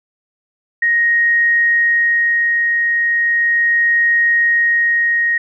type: tone with tremolo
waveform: sine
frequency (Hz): 1873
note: A#6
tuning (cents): +8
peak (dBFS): -10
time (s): 0.82-5.38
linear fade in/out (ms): 5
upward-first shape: sine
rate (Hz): 0.37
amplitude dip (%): 25
effects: none